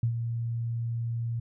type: tone with ADSR envelope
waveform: sine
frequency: 116.54 Hz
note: A#2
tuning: in tune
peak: -21 dBFS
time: 0.03-1.4 s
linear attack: 3 ms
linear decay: 87 ms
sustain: -7 dB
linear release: 8 ms
effects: none